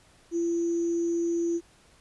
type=tone with sample-and-hold; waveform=sine; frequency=339.4 Hz; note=F4; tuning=49 cents flat; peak=-24 dBFS; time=0.31-1.61 s; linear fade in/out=50 ms; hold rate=6300 Hz; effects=pink hiss -59 dBFS RMS until 2 s + resampled to 24000 Hz

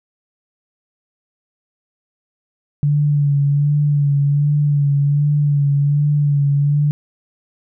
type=tone with vibrato; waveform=sine; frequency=144.4 Hz; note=D3; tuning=29 cents flat; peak=-12 dBFS; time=2.83-6.91 s; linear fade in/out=0 ms; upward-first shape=sine; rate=1.3 Hz; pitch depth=34 cents each way; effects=none

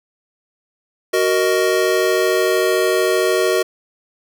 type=chord; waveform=square; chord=D# minor; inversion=first; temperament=just; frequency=373.4 / 466.7 / 622.3 Hz; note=F#4 / A#4 / D#5; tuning=+16 / +2 / 0 cents; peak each=-18 / -20 / -21 dBFS; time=1.13-3.63 s; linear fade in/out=10 ms; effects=none

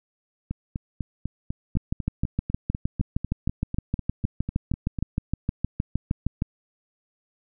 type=two click trains; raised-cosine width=5 ms; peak=-11 / -16 dBFS; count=31 / 19; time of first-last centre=1.77-6.421 / 0.51-4.988 s; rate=6.45 / 4.02 Hz; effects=none

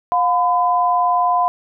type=tone pair together; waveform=sine; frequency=712.5 / 1009 Hz; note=F5 / B5; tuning=+34 / +37 cents; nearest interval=tritone; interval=603 cents; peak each=-16 dBFS; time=0.12-1.48 s; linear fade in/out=0 ms; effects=none

